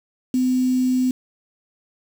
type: tone with quantisation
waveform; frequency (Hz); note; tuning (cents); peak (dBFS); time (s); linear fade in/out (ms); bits
sine; 254.6; C4; -47; -16; 0.34-1.11; 2; 6
effects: none